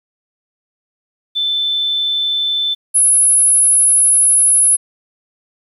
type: tone pair in turn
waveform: sine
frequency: 3528 / 10572 Hz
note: A7 / E9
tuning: +4 / +4 cents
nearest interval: octave + perfect fifth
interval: 1900 cents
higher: second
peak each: -14 / -8 dBFS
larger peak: second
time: 1.35-2.75 / 2.94-4.77 s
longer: second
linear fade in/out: 20 ms
effects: 8-bit